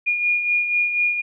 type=beating tone pair; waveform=sine; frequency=2431 / 2435.1 Hz; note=D#7 / D#7; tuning=-41 / -38 cents; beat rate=4.1 Hz; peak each=-18 / -27 dBFS; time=0.06-1.22 s; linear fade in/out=20 ms; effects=none